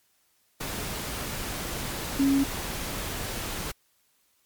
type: tone in noise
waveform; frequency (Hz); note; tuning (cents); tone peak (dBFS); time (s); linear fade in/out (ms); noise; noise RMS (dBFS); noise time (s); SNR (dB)
sine; 274.7; C#4; -16; -19; 2.19-2.44; 10; pink; -33; 0.6-3.72; +11
effects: white hiss -68 dBFS RMS until 4.45 s + MP3 96 kbps